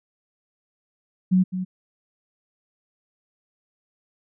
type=tone with echo; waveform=sine; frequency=184.8 Hz; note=F#3; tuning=2 cents flat; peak=-14 dBFS; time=1.31-1.44 s; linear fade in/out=20 ms; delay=210 ms; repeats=1; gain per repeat=-10 dB; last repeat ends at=1.65 s; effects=none